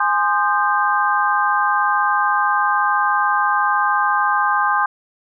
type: chord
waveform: sine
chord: Ab major seventh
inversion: none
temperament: equal with one note detuned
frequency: 830.6 / 1046.5 / 1220.3 / 1568 Hz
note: Ab5 / C6 / Eb6 / G6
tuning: 0 / 0 / -34 / 0 cents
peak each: -20 dBFS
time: 0-4.86 s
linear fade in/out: 5 ms
effects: none